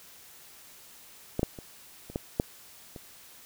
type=clicks; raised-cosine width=2 ms; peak=-14 / -11 / -27 / -29 / -16 / -10 / -28 dBFS; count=7; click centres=1.394 / 1.431 / 1.588 / 2.1 / 2.159 / 2.399 / 2.962 s; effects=white hiss -52 dBFS RMS until 3.45 s